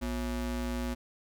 square ring-modulated tone, 150.8 Hz, D3, 46 cents sharp, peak -29 dBFS, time 0.01-0.95 s, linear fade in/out 20 ms, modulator 92.3 Hz, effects none

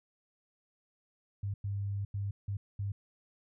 sine tone bursts at uneven times, 100 Hz, G2, 35 cents sharp, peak -32 dBFS, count 5, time 1.43-1.54 / 1.64-2.05 / 2.14-2.31 / 2.48-2.57 / 2.79-2.92 s, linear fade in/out 5 ms, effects none

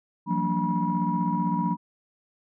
sine tone cluster, 170.8 / 186.5 / 228.6 / 289.4 / 968 Hz, F3 / F#3 / A#3 / D4 / B5, -38 / +14 / -34 / -25 / -35 cents, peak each -28 / -28 / -30 / -32 / -27 dBFS, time 0.26-1.77 s, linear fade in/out 50 ms, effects tanh soft clip ceiling -13 dBFS

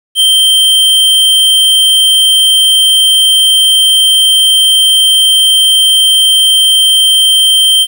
square tone, 3136 Hz, G7, in tune, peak -5 dBFS, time 0.15-7.87 s, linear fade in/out 50 ms, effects 7-bit

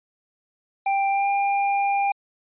square tone with pitch glide, 788 to 799 Hz, G5 to G5, +9 to +33 cents, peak -20 dBFS, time 0.86-2.12 s, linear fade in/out 5 ms, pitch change +24 cents, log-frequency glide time 1.09-1.28 s, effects resampled to 8000 Hz

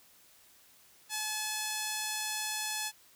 5% pulse tone, 858 Hz, A5, 44 cents flat, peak -21 dBFS, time 1.09-2.92 s, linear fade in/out 50 ms, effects white hiss -61 dBFS RMS until 3.15 s

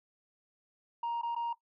sine tone with dropouts, 938 Hz, A#5, 11 cents sharp, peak -29 dBFS, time 1.03-1.53 s, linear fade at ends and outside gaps 5 ms, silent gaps 1.215-1.231 / 1.35-1.362 s, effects noise-tail reverb RT60 0.1 s tail -17 dB re dry + tanh soft clip ceiling -30 dBFS

